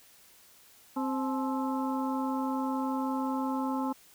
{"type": "harmonic tone with a mistuned harmonic", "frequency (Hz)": 263.5, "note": "C4", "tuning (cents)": 12, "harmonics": [1, 2, 3, 4, 5], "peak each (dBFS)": [-30, -40, -35, -39, -43], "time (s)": [0.96, 3.93], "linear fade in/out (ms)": 10, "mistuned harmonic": 3, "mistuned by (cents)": 140, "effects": ["white hiss -58 dBFS RMS until 4.14 s"]}